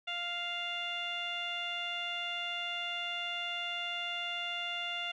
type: tone with low-pass filter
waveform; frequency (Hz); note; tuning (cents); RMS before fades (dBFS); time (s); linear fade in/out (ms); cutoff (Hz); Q
15% pulse; 698.5; F5; 0; -37; 0.07-5.12; 10; 3200; 8.4
effects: none